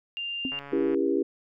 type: tone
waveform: sine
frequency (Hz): 2794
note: F7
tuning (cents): 0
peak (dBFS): -30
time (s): 0.17-0.59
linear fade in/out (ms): 0
type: tone with exponential decay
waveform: sine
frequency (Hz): 264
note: C4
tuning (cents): +16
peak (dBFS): -24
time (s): 0.45-0.57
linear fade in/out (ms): 1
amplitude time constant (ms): 26
type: click train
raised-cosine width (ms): 0.5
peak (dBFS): -27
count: 61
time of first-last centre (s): 0.52-0.946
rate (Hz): 141
type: chord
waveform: sine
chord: C# diminished seventh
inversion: none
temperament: just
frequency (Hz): 277.2 / 332.6 / 399.1 / 479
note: C#4 / E4 / G4 / Bb4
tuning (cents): 0 / +16 / +31 / +47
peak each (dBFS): -28 / -27 / -26 / -32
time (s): 0.72-1.23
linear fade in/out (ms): 10
effects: none